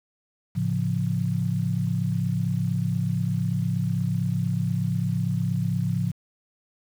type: chord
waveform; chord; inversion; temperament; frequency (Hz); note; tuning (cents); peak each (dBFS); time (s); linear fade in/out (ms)
sine; A augmented; none; equal; 110 / 138.59 / 174.61; A2 / C#3 / E#3; 0 / 0 / 0; -27 / -27 / -26; 0.55-6.12; 20
effects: 8-bit